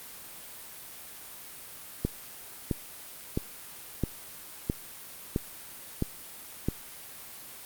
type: click train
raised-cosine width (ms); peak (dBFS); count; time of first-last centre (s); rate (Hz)
3; -13; 8; 2.05-6.686; 1.51
effects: white hiss -45 dBFS RMS until 7.65 s + Opus 32 kbps